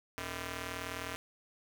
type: ring-modulated tone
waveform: 5% pulse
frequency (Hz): 180.7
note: F#3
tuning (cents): -41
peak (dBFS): -24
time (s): 0.18-1.16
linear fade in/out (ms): 0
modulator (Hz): 833
effects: none